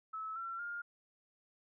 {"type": "tone with pitch steps", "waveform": "sine", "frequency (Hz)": [1300, 1354.4, 1411.1], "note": ["E6", "E6", "F6"], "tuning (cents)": [-24, 46, 17], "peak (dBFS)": -39, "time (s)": [0.13, 0.82], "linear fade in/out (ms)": 10, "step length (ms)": 230, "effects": []}